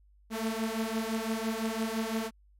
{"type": "beating tone pair", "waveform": "sawtooth", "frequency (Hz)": [220, 225.9], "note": ["A3", "A3"], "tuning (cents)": [0, 46], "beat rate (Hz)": 5.9, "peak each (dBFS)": -29, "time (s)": [0.3, 2.31], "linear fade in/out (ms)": 50, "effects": ["added 50 Hz sine -58 dBFS peak until 2.59 s", "MP3 64 kbps"]}